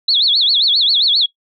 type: tone with vibrato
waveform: sine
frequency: 3837 Hz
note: A#7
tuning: 49 cents sharp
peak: -10 dBFS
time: 0.08-1.26 s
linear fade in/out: 5 ms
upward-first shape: sine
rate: 7.5 Hz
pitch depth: 260 cents each way
effects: noise-tail reverb RT60 0.1 s tail -19 dB re dry